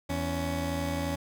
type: tone pair together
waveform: 20% pulse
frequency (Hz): 82.9 / 280.1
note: E2 / C#4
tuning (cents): +10 / +18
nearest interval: octave + major sixth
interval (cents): 2108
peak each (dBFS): -27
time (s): 0.09-1.16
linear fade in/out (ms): 10
effects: none